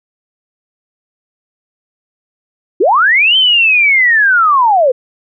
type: linear two-way sweep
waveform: sine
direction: up then down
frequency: 304.8 to 3136 to 479.6 Hz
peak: -6 dBFS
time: 2.8-4.92 s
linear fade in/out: 10 ms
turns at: 3.37 s
effects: none